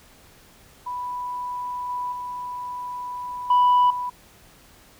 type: tone with level steps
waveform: sine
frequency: 987.8 Hz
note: B5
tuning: in tune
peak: -27 / -25 / -29 / -12 / -25 dBFS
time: 0.86-4.1 s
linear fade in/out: 10 ms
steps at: 1.89 / 2.12 / 3.5 / 3.9 s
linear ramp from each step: 5 ms
effects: tanh soft clip ceiling -12 dBFS + pink hiss -52 dBFS RMS until 4.99 s